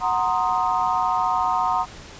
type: chord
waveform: sine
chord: C half-diminished seventh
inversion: second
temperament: equal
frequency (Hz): 740 / 932.3 / 1046.5 / 1244.5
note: Gb5 / Bb5 / C6 / Eb6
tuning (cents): 0 / 0 / 0 / 0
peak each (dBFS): -24 / -23 / -25 / -26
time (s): 0-1.86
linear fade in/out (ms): 50
effects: pink hiss -41 dBFS RMS until 2.19 s + resampled to 16000 Hz